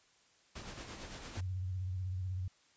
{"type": "noise with tremolo", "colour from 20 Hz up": "pink", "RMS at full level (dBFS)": -45, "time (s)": [0.55, 1.41], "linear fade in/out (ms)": 10, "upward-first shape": "sine", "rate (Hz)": 8.8, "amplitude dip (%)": 45}
{"type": "tone with vibrato", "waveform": "sine", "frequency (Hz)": 92.5, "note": "F#2", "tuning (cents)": 0, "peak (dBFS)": -35, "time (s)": [1.37, 2.48], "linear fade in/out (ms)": 5, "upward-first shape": "sine", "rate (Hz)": 16, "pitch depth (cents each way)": 65}
{"effects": ["white hiss -68 dBFS RMS until 2.76 s", "resampled to 16000 Hz"]}